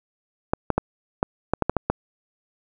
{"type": "clicks", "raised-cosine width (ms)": 1, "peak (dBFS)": -5, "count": 9, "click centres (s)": [0.535, 0.703, 0.78, 1.229, 1.536, 1.623, 1.696, 1.767, 1.9], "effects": []}